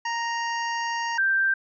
25% pulse / sine tone pair in turn, 932.3 / 1571.4 Hz, A#5 / G6, 0 / +4 cents, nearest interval major sixth, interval 904 cents, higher second, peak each -22 / -19 dBFS, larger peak second, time 0.05-1.18 / 1.18-1.54 s, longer first, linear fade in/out 5 ms, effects resampled to 16000 Hz

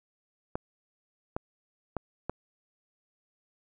clicks, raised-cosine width 1 ms, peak -17 dBFS, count 4, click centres 0.555 / 1.365 / 1.967 / 2.296 s, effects none

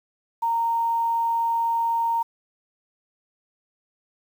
sine tone with quantisation, 924 Hz, A#5, 16 cents flat, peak -20 dBFS, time 0.42-2.23 s, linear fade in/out 10 ms, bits 8, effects none

